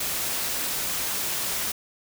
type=noise; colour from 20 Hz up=white; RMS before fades=-28 dBFS; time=0-1.72 s; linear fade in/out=5 ms; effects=none